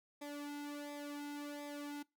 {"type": "tone with flanger", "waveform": "sawtooth", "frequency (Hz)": 290.5, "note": "D4", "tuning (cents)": -19, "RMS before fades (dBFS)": -45, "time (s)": [0.21, 2.03], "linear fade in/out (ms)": 10, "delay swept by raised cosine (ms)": [0.69, 1.79], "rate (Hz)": 1.4, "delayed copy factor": -0.75, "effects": ["noise-tail reverb RT60 0.2 s tail -22 dB re dry"]}